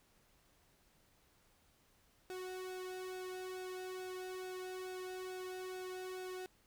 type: tone with flanger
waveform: sawtooth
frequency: 370 Hz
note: F#4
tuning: in tune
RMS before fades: -45 dBFS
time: 2.3-6.46 s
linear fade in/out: 0 ms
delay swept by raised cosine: 0.97 to 1.77 ms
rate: 2.3 Hz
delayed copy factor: -0.85
effects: pink hiss -71 dBFS RMS until 6.66 s